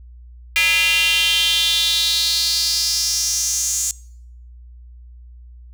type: tone with high-pass filter sweep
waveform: square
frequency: 185 Hz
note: F#3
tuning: in tune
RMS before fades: -18 dBFS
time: 0.56-3.91 s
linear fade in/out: 0 ms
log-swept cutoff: 2400 to 7000 Hz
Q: 5
effects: noise-tail reverb RT60 0.7 s tail -25 dB re dry + added 60 Hz sine -38 dBFS peak until 5.73 s

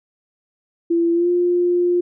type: tone with pitch glide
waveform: sine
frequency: 337.8 to 352.6 Hz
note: E4 to F4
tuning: +42 to +17 cents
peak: -14 dBFS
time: 0.9-2.01 s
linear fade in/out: 10 ms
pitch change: +75 cents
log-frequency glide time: 1.13-1.29 s
effects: none

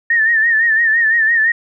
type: tone with vibrato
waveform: sine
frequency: 1811 Hz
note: A6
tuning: 49 cents sharp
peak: -10 dBFS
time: 0.1-1.52 s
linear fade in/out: 5 ms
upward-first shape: sine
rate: 5.9 Hz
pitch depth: 70 cents each way
effects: none

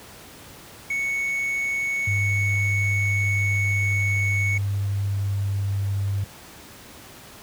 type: tone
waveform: triangle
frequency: 2217 Hz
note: C#7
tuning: in tune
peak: -21 dBFS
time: 0.9-4.58 s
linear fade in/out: 5 ms
type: tone with pitch glide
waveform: sine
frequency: 100.9 to 99.22 Hz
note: G#2 to G2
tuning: -49 to +21 cents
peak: -21 dBFS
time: 2.07-6.24 s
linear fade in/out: 5 ms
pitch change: -30 cents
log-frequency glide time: 2.88-5.62 s
effects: pink hiss -44 dBFS RMS until 7.42 s + high-pass 60 Hz 12 dB/octave

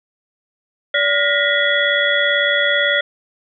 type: tone cluster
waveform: sine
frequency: 578 / 1423 / 1870 / 1968 / 3365 Hz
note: D5 / F6 / A#6 / B6 / G#7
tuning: -28 / +32 / +5 / -7 / +22 cents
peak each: -20 dBFS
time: 0.94-3.01 s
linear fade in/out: 5 ms
effects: none

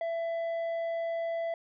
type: tone with tanh clipping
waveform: sine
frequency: 667 Hz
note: E5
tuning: 20 cents sharp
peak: -31 dBFS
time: 0.01-1.54 s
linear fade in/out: 2 ms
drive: 6 dB
effects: none

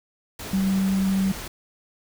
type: tone in noise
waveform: sine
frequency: 192.2 Hz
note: G3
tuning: 34 cents flat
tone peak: -19 dBFS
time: 0.53-1.32 s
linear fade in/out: 5 ms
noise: pink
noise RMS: -35 dBFS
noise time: 0.39-1.48 s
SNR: +13 dB
effects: none

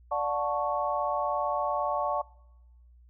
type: chord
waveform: sine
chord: D major seventh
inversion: none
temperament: equal with one note detuned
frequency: 587.3 / 724.8 / 880 / 1108.7 Hz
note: D5 / F#5 / A5 / C#6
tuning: 0 / -36 / 0 / 0 cents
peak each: -31 / -32 / -32 / -31 dBFS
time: 0.11-2.22 s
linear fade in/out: 10 ms
effects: noise-tail reverb RT60 1.0 s tail -24 dB re dry + added 60 Hz sine -53 dBFS peak until 3.09 s

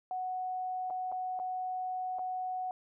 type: tone with dropouts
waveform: sine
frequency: 740 Hz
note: F#5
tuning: in tune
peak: -33 dBFS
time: 0.11-2.71 s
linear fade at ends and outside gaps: 1 ms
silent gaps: 0.901-0.906 / 1.117-1.123 / 1.391-1.398 / 2.186-2.192 s
effects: none

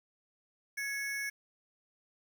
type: ring-modulated tone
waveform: square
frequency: 1938 Hz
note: B6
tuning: 33 cents flat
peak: -32 dBFS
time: 0.77-1.3 s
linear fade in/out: 10 ms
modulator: 261 Hz
effects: 10-bit

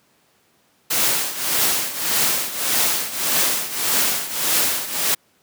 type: noise with tremolo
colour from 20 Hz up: white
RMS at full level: -17 dBFS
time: 0.9-5.15 s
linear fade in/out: 10 ms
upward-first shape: triangle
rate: 1.7 Hz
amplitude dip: 80%
effects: pink hiss -60 dBFS RMS until 5.42 s + high-pass 150 Hz 12 dB/octave

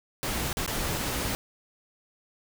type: noise with dropouts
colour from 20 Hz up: pink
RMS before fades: -30 dBFS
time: 0.23-1.35 s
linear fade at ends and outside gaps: 0 ms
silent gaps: 0.529-0.57 / 0.662-0.677 s
effects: none

